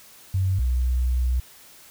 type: tone pair in turn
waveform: sine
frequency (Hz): 94.3 / 62.35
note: F#2 / B1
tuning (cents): +33 / +17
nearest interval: perfect fifth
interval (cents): 716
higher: first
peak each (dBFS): -19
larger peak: neither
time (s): 0.34-0.59 / 0.59-1.4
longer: second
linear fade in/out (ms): 5
effects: white hiss -49 dBFS RMS until 1.9 s